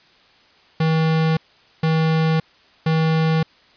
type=tone bursts; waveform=square; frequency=160 Hz; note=D#3; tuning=49 cents sharp; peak=-16 dBFS; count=3; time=0.8-3.43 s; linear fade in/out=5 ms; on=570 ms; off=460 ms; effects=white hiss -53 dBFS RMS until 3.76 s + resampled to 11025 Hz